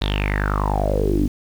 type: tone with low-pass filter sweep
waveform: sawtooth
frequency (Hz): 50.2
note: G1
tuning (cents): +42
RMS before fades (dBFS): -20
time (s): 0.01-1.28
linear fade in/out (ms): 10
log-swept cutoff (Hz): 3900 to 260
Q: 8.3
effects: 7-bit